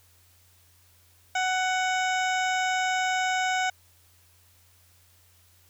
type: harmonic tone with a mistuned harmonic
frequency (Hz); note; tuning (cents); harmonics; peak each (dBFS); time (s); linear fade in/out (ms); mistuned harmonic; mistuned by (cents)
744; F#5; +9; 1 / 2 / 3 / 4 / 5 / 7 / 8 / 9 / 10; -26 / -29 / -32 / -37 / -39 / -43 / -46 / -41 / -42; 1.35-3.7; 5; 10; -16
effects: added 88 Hz sine -61 dBFS peak until 5.69 s + white hiss -61 dBFS RMS until 5.69 s